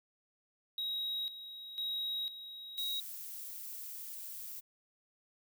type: tone with tremolo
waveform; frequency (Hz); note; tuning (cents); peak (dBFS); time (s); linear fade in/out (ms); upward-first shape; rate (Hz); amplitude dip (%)
triangle; 3814; A#7; +39; -33; 0.78-3; 2; square; 1; 70
type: noise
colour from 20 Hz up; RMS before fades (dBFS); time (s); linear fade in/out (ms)
violet; -45; 2.77-4.61; 20
effects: none